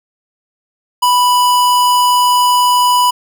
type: tone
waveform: square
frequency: 987.8 Hz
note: B5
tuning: in tune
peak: -9 dBFS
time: 1.02-3.11 s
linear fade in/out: 10 ms
effects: none